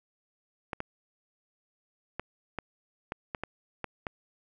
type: clicks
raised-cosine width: 0.5 ms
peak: -18 dBFS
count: 9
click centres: 0.732 / 0.804 / 2.196 / 2.587 / 3.121 / 3.348 / 3.436 / 3.843 / 4.068 s
effects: none